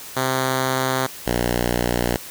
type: tone pair in turn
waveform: 5% pulse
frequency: 130.81 / 60.15 Hz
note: C3 / B1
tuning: 0 / -45 cents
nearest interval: octave + minor second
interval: 1345 cents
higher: first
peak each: -8 dBFS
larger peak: neither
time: 0.16-1.07 / 1.26-2.17 s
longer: neither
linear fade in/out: 10 ms
effects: white hiss -37 dBFS RMS until 2.3 s